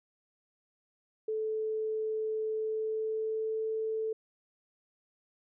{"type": "tone with pitch glide", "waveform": "sine", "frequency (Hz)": [436.2, 440.5], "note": ["A4", "A4"], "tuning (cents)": [-15, 2], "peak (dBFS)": -30, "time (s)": [1.28, 4.13], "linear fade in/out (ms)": 5, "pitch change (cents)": 17, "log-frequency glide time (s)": [2.5, 3.68], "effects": []}